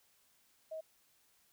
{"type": "tone", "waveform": "sine", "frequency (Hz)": 635, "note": "D#5", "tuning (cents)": 35, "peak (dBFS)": -40, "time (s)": [0.71, 0.81], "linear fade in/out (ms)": 10, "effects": ["white hiss -71 dBFS RMS until 1.52 s"]}